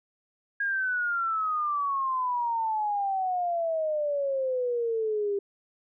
sine exponential sweep, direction down, 1640 to 396.4 Hz, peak -25 dBFS, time 0.6-5.39 s, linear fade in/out 5 ms, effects none

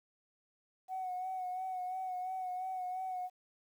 sine tone with vibrato, 741 Hz, F#5, 2 cents sharp, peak -35 dBFS, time 0.88-3.3 s, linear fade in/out 50 ms, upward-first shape sine, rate 2.9 Hz, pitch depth 34 cents each way, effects tanh soft clip ceiling -32 dBFS + 11-bit

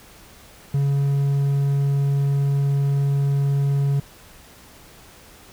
triangle tone, 140 Hz, C#3, 18 cents sharp, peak -15 dBFS, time 0.74-4 s, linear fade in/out 5 ms, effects pink hiss -47 dBFS RMS until 5.52 s

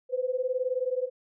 sine beating tone pair, 499.7 / 518.7 Hz, B4 / C5, +20 / -15 cents, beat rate 19 Hz, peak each -29 dBFS, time 0.09-1.1 s, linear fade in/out 50 ms, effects none

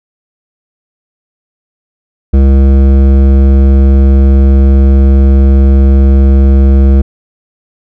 sine tone with hard clipping, 67.6 Hz, C#2, 43 cents flat, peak -4 dBFS, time 2.33-7.02 s, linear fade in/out 10 ms, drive 13 dB, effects none

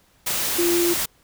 sine tone in noise, 345.2 Hz, F4, 20 cents flat, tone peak -18 dBFS, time 0.58-0.94 s, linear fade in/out 10 ms, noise white, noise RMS -24 dBFS, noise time 0.26-1.06 s, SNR +3 dB, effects pink hiss -59 dBFS RMS until 1.23 s

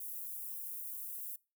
white high-pass noise, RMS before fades -43 dBFS, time 0-1.36 s, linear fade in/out 5 ms, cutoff 11000 Hz, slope 24 dB/octave, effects noise-tail reverb RT60 0.3 s tail -23 dB re dry

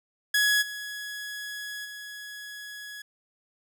sawtooth tone with level steps, 1679 Hz, G#6, 18 cents sharp, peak -17 / -31 / -35 dBFS, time 0.34-3.02 s, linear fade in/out 5 ms, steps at 0.61 / 1.84 s, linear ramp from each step 20 ms, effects none

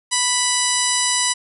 harmonic tone with a mistuned harmonic, 987.8 Hz, B5, in tune, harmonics 1 / 2 / 3 / 4 / 5 / 6 / 7 / 8 / 9 / 10, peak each -26 / -26 / -26 / -26 / -26 / -26 / -26 / -26 / -26 / -26 dBFS, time 0.11-1.34 s, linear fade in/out 20 ms, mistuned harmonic 7, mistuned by +77 cents, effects none

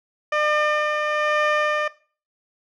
15% pulse tone with tremolo, 602 Hz, D5, 43 cents sharp, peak -11 dBFS, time 0.32-1.88 s, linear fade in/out 5 ms, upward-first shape sine, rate 1.1 Hz, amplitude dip 35%, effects noise-tail reverb RT60 0.4 s tail -18 dB re dry + low-pass 3000 Hz 12 dB/octave

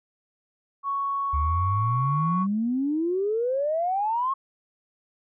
sine tone, 1111 Hz, C#6, 4 cents sharp, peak -24 dBFS, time 0.83-2.47 s, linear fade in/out 50 ms
sine exponential sweep, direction up, 69.3 to 1103 Hz, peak -22 dBFS, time 1.33-4.34 s, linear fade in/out 10 ms
effects tanh soft clip ceiling -13 dBFS

